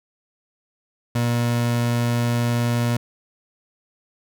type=tone; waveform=30% pulse; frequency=119.2 Hz; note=A#2; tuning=39 cents sharp; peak=-16 dBFS; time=1.15-2.97 s; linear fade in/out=5 ms; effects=none